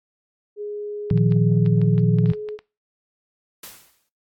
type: tone with pitch glide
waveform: sine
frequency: 415.3 to 423.3 Hz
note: G#4 to G#4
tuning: 0 to +33 cents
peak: -27 dBFS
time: 0.56-2.59 s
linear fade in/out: 50 ms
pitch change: +33 cents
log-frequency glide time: 1.25-2.37 s
type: clicks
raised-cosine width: 0.3 ms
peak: -24 dBFS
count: 12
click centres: 1.103 / 1.176 / 1.322 / 1.662 / 1.816 / 1.98 / 2.186 / 2.259 / 2.301 / 2.335 / 2.488 / 2.59 s
type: chord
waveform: sine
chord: Bb suspended fourth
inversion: none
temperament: just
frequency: 116.54 / 155.39 / 174.81 Hz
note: Bb2 / Eb3 / F3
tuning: 0 / -2 / +2 cents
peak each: -19 dBFS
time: 1.11-2.32 s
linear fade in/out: 0 ms
type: noise with exponential decay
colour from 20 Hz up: white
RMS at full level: -35 dBFS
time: 3.63-4.09 s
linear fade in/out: 5 ms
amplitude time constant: 100 ms
effects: noise-tail reverb RT60 0.3 s tail -21 dB re dry + AAC 64 kbps